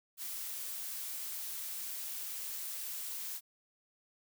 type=noise; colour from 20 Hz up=blue; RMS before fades=-41 dBFS; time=0.17-3.41 s; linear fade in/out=50 ms; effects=none